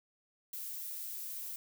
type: noise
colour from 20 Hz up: violet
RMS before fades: -42 dBFS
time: 0.53-1.56 s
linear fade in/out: 2 ms
effects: none